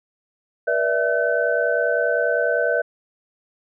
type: tone cluster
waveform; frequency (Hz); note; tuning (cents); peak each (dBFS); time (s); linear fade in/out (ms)
sine; 480.7 / 586 / 656 / 1521; B4 / D5 / E5 / F#6; -47 / -4 / -9 / +47; -23; 0.67-2.82; 10
effects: none